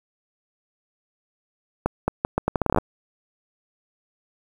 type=accelerating click train; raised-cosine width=1 ms; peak=-6 dBFS; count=14; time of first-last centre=1.86-2.785 s; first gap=220 ms; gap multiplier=0.77; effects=7-bit